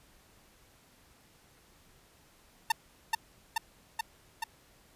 sawtooth tone with echo, 901 Hz, A5, 41 cents sharp, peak -19 dBFS, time 2.7-2.72 s, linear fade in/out 5 ms, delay 430 ms, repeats 4, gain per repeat -2 dB, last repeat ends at 4.44 s, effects pink hiss -62 dBFS RMS until 4.95 s + resampled to 32000 Hz

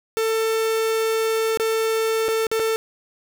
45% pulse tone with dropouts, 445.8 Hz, A4, 23 cents sharp, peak -19 dBFS, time 0.17-2.76 s, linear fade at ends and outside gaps 0 ms, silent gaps 1.573-1.598 / 2.283-2.287 / 2.468-2.515 / 2.595-2.599 s, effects none

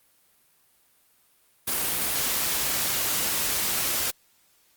white noise, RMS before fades -26 dBFS, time 1.67-4.11 s, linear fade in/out 10 ms, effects white hiss -63 dBFS RMS until 4.76 s + Opus 32 kbps

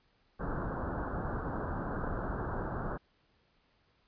pink low-pass noise, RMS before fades -36 dBFS, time 0.39-2.98 s, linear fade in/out 20 ms, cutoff 1600 Hz, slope 96 dB/octave, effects pink hiss -71 dBFS RMS until 4.07 s + resampled to 11025 Hz

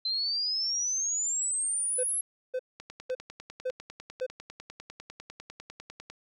sine exponential sweep, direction up, 4061 to 11175 Hz, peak -27 dBFS, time 0.05-2.21 s, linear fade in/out 5 ms
triangle tone bursts, 510 Hz, C5, 44 cents flat, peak -26 dBFS, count 5, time 1.98-4.265 s, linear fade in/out 10 ms, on 57 ms, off 500 ms
click train, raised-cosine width 0.2 ms, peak -26 dBFS, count 34, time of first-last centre 2.8-6.1 s, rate 10 Hz
effects none

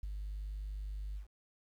sine tone with ADSR envelope, 50.4 Hz, G1, 49 cents sharp, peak -32 dBFS, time 0.03-1.27 s, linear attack 5 ms, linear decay 14 ms, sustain -5 dB, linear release 110 ms, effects tanh soft clip ceiling -34 dBFS + 11-bit

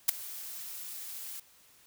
blue noise with ADSR envelope, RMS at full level -20 dBFS, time 0.08-1.4 s, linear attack 12 ms, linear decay 6 ms, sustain -22 dB, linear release 5 ms, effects white hiss -61 dBFS RMS until 1.86 s

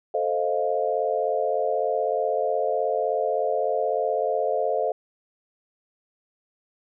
sine chord, F dominant seventh, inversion first, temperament equal, 440 / 523.3 / 622.3 / 698.5 Hz, A4 / C5 / Eb5 / F5, 0 / 0 / 0 / 0 cents, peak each -27 dBFS, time 0.14-4.92 s, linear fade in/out 5 ms, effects none

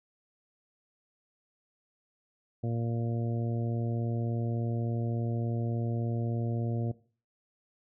harmonic tone, 116.54 Hz, A#2, in tune, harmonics 1 / 2 / 3 / 4 / 5 / 6, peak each -30 / -36 / -40 / -42 / -44 / -46 dBFS, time 2.63-6.92 s, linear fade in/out 10 ms, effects noise-tail reverb RT60 0.4 s tail -18 dB re dry

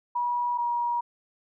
sine tone pair in turn, 967 / 954.8 Hz, B5 / A#5, -37 / +41 cents, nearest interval unison, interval 22 cents, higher first, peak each -24 dBFS, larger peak neither, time 0.15-0.58 / 0.58-1.01 s, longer neither, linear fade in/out 10 ms, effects none

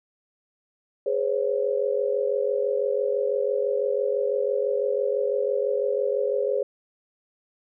sine tone cluster, 414.1 / 508 / 554 Hz, G#4 / B4 / C#5, -5 / +49 / -1 cents, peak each -26 dBFS, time 1.06-6.63 s, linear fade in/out 5 ms, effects none

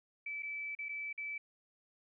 sine tone with dropouts, 2310 Hz, D7, 29 cents flat, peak -38 dBFS, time 0.26-1.38 s, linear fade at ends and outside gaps 5 ms, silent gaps 0.424-0.43 / 0.751-0.788 / 0.886-0.891 / 1.129-1.177 s, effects none

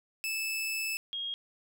sawtooth / sine tone pair in turn, 2622 / 3262 Hz, E7 / G#7, -10 / -32 cents, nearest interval major third, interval 378 cents, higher second, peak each -28 / -33 dBFS, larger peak first, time 0.24-0.97 / 1.13-1.34 s, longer first, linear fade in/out 0 ms, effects none

